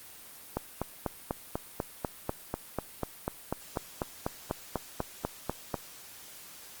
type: click train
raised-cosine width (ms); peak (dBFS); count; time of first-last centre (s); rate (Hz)
1; -15; 22; 0.57-5.742; 4.06
effects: white hiss -49 dBFS RMS until 6.8 s + Opus 32 kbps